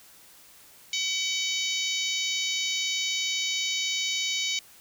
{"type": "harmonic tone with a mistuned harmonic", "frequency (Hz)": 757, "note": "F#5", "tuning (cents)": 39, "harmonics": [3, 4, 5, 6, 7, 8, 9], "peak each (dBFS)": [-32, -32, -32, -36, -38, -35, -36], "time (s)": [0.93, 4.59], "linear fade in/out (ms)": 2, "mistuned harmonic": 8, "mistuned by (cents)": -20, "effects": ["white hiss -53 dBFS RMS until 4.8 s"]}